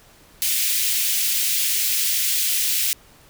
white high-pass noise, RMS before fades -21 dBFS, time 0.42-2.93 s, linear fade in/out 0 ms, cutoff 2200 Hz, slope 24 dB/octave, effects pink hiss -51 dBFS RMS until 3.29 s

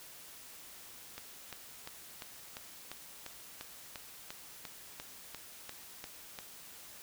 click train, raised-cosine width 0.2 ms, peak -25 dBFS, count 16, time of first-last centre 1.18-6.388 s, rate 2.88 Hz, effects white hiss -52 dBFS RMS until 7.02 s

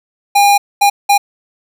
square tone bursts at uneven times, 810 Hz, G#5, 43 cents flat, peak -7 dBFS, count 3, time 0.35-0.58 / 0.81-0.9 / 1.09-1.18 s, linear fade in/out 10 ms, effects none

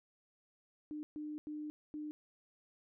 sine tone bursts at uneven times, 301.5 Hz, D4, 46 cents sharp, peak -40 dBFS, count 4, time 0.91-1.03 / 1.16-1.38 / 1.47-1.7 / 1.94-2.11 s, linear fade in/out 0 ms, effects none

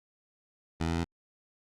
15% pulse tone with pitch steps, 81.7 / 82.74 / 83.8 / 84.87 Hz, E2 / E2 / E2 / F2, -15 / +7 / +29 / -49 cents, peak -22 dBFS, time 0.8-1.044 s, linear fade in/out 10 ms, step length 61 ms, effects low-pass 7000 Hz 12 dB/octave + Opus 48 kbps

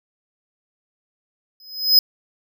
square tone with exponential growth, 5060 Hz, D#8, 28 cents sharp, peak -7 dBFS, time 1.6-1.99 s, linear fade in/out 2 ms, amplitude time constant 83 ms, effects none

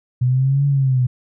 sine linear two-way sweep, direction up then down, 123.2 to 142.6 to 123.2 Hz, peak -13 dBFS, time 0.21-1.07 s, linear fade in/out 10 ms, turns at 0.66 s, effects none

